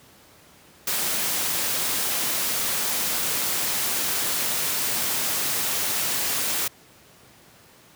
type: noise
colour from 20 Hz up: white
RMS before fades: -25 dBFS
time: 0.87-6.68 s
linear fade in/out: 5 ms
effects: pink hiss -52 dBFS RMS until 7.95 s + high-pass 100 Hz 12 dB/octave